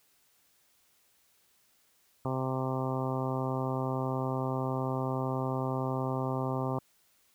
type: harmonic tone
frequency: 130.81 Hz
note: C3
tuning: in tune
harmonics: 1 / 2 / 3 / 4 / 5 / 6 / 7 / 8 / 9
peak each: -33 / -36 / -38 / -39 / -40 / -41 / -41 / -42 / -43 dBFS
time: 2.25-6.79 s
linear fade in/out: 2 ms
effects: white hiss -68 dBFS RMS until 7.34 s